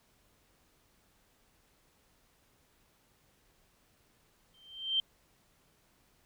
sine tone with exponential growth, 3136 Hz, G7, in tune, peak -24 dBFS, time 4.54-5 s, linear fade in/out 2 ms, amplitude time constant 100 ms, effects pink hiss -69 dBFS RMS until 6.25 s

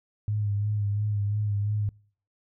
sine tone with vibrato, 103.6 Hz, G#2, 4 cents flat, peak -24 dBFS, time 0.28-1.89 s, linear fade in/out 0 ms, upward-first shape sine, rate 2.9 Hz, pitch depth 39 cents each way, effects noise-tail reverb RT60 0.5 s tail -25 dB re dry

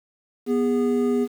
triangle tone pair together, 244.7 / 409.2 Hz, B3 / G#4, -16 / -26 cents, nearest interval major sixth, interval 890 cents, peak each -19 / -20 dBFS, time 0.46-1.28 s, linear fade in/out 50 ms, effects 8-bit

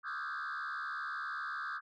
sine tone with frequency modulation, 1395 Hz, F6, 2 cents flat, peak -34 dBFS, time 0.03-1.81 s, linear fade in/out 50 ms, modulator 72.6 Hz, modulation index 3.3, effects tanh soft clip ceiling -36 dBFS

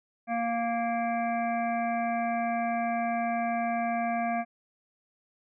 harmonic tone, 233.1 Hz, A#3, in tune, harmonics 1 / 3 / 5 / 7 / 9 / 10, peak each -32 / -28 / -40 / -40 / -43 / -41 dBFS, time 0.27-4.45 s, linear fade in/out 50 ms, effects none

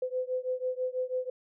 sine beating tone pair, 506 / 512.1 Hz, B4 / C5, +42 / -37 cents, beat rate 6.1 Hz, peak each -32 / -33 dBFS, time 0.02-1.3 s, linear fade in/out 5 ms, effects none

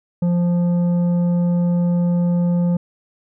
sine tone with tanh clipping, 174.61 Hz, F3, in tune, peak -16 dBFS, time 0.22-2.77 s, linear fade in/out 5 ms, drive 8 dB, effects none

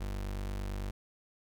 35% pulse tone, 48.91 Hz, G1, 3 cents flat, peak -33 dBFS, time 0-0.91 s, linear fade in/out 10 ms, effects none

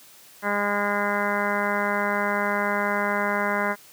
harmonic tone, 204.1 Hz, G#3, 30 cents flat, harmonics 1 / 2 / 3 / 4 / 5 / 6 / 7 / 8 / 9 / 10, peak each -30 / -32 / -29 / -32 / -29 / -35 / -30 / -31 / -35 / -32 dBFS, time 0.42-3.76 s, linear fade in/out 50 ms, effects white hiss -50 dBFS RMS until 3.92 s + high-pass 100 Hz 12 dB/octave

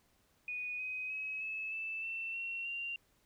sine tone with pitch steps, 2474 / 2514 / 2555 / 2597 / 2639 / 2682 / 2726 / 2771 Hz, D#7 / D#7 / D#7 / E7 / E7 / E7 / F7 / F7, -10 / +17 / +45 / -26 / +1 / +29 / -43 / -14 cents, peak -37 dBFS, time 0.48-2.96 s, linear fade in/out 2 ms, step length 310 ms, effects pink hiss -72 dBFS RMS until 3.25 s

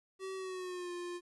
square tone with pitch glide, 381.5 to 351.9 Hz, G4 to F4, -47 to +13 cents, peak -40 dBFS, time 0.19-1.21 s, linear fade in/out 50 ms, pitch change -140 cents, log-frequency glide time 0.35-0.92 s, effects resampled to 24000 Hz + 12-bit

